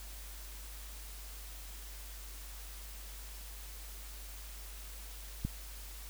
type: click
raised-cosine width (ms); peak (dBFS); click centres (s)
5; -21; 5.45
effects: added 50 Hz sine -46 dBFS peak until 6.09 s + white hiss -51 dBFS RMS until 6.09 s